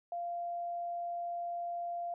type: tone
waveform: sine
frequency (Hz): 693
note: F5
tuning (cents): -14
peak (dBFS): -35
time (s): 0.12-2.14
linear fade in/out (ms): 2
effects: none